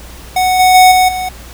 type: tone with level steps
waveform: square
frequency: 740 Hz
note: F#5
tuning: in tune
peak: -10 / -6 / -3 / -7 / -17 dBFS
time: 0.36-1.29 s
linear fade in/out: 5 ms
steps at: 0.59 / 0.74 / 0.91 / 1.08 s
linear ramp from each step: 10 ms
effects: added 60 Hz sine -32 dBFS peak until 1.53 s + pink hiss -35 dBFS RMS until 1.53 s